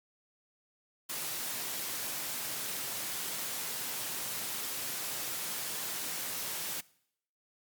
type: high-pass noise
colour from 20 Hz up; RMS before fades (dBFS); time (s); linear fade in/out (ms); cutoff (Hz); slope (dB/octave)
white; -37; 1.09-6.81; 10; 100; 96
effects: noise-tail reverb RT60 0.7 s tail -22 dB re dry + Opus 48 kbps